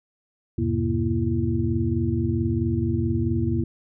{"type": "tone cluster", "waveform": "sine", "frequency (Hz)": [83.2, 101.8, 126.3, 236, 335.5], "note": ["E2", "G#2", "B2", "A#3", "E4"], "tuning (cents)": [17, -34, 39, 22, 31], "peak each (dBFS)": -27, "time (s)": [0.58, 3.64], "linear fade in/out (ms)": 5, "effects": []}